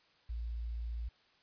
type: tone with quantisation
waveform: sine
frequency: 57.5 Hz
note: A#1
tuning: 23 cents flat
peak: -36 dBFS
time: 0.29-1.09 s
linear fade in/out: 10 ms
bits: 11
effects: white hiss -68 dBFS RMS until 1.42 s + resampled to 11025 Hz